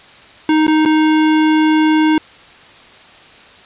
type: tone with dropouts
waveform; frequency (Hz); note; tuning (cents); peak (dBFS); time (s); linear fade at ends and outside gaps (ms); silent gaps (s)
square; 311.1; D#4; 0; -10; 0.49-2.18; 2; 0.668-0.679 / 0.852-0.858
effects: white hiss -41 dBFS RMS until 3.65 s + resampled to 8000 Hz